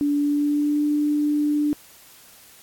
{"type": "tone with pitch glide", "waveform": "sine", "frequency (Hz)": [289.4, 295.8], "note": ["D4", "D4"], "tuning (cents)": [-25, 13], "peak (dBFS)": -18, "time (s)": [0.01, 1.73], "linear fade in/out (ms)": 0, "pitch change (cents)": 38, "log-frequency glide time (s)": [0.18, 0.84], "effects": ["white hiss -49 dBFS RMS until 2.62 s", "AAC 64 kbps"]}